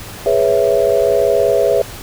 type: chord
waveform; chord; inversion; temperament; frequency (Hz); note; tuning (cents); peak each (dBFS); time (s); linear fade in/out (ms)
sine; C# minor seventh; second; equal; 415.3 / 493.9 / 554.4 / 659.3; G#4 / B4 / C#5 / E5; 0 / 0 / 0 / 0; -16; 0.26-1.82; 2
effects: added 106 Hz sine -39 dBFS peak until 2.02 s + pink hiss -32 dBFS RMS until 2.02 s